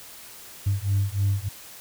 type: beating tone pair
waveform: sine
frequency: 97.7 / 101 Hz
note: G2 / G#2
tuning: -5 / -48 cents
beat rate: 3.3 Hz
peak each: -23 dBFS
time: 0.66-1.49 s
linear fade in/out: 10 ms
effects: tanh soft clip ceiling -16 dBFS + white hiss -44 dBFS RMS until 1.8 s